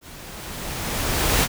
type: noise with level ramp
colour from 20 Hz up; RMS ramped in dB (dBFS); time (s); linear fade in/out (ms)
pink; -42 to -17; 0.01-1.48; 50
effects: none